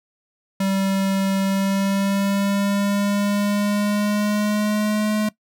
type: tone with pitch glide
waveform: square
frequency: 194 to 212.8 Hz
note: G3 to G#3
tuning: -18 to +42 cents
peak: -19 dBFS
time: 0.6-5.29 s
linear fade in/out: 5 ms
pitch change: +160 cents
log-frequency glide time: 1.42-5.14 s
effects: noise-tail reverb RT60 0.1 s tail -19 dB re dry